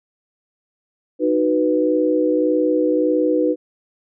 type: chord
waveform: sine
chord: B major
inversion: first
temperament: just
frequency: 308.7 / 370.4 / 493.9 Hz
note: D#4 / F#4 / B4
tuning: -14 / +2 / 0 cents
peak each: -18 / -22 / -18 dBFS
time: 1.19-3.56 s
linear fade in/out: 50 ms
effects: none